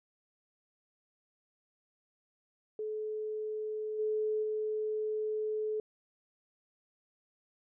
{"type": "tone with level steps", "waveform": "sine", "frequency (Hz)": 430, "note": "A4", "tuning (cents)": -40, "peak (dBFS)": [-34, -29, -31], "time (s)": [2.79, 5.8], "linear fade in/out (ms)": 2, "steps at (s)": [3.98, 4.42], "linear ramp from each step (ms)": 20, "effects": []}